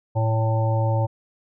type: harmonic tone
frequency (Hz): 111.7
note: A2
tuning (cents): +27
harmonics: 1 / 3 / 5 / 7 / 8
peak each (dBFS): -19 / -34 / -27 / -32 / -30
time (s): 0.15-1.07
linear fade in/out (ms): 20
effects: none